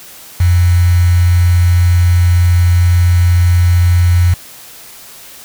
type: tone with quantisation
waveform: sine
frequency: 87.8 Hz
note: F2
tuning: 10 cents sharp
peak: -6 dBFS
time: 0.4-4.34 s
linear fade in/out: 5 ms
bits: 4
effects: white hiss -35 dBFS RMS until 5.44 s